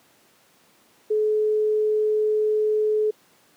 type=tone; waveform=sine; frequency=428 Hz; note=A4; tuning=48 cents flat; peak=-18 dBFS; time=1.1-3.11 s; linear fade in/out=10 ms; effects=pink hiss -58 dBFS RMS until 3.56 s + high-pass 200 Hz 12 dB/octave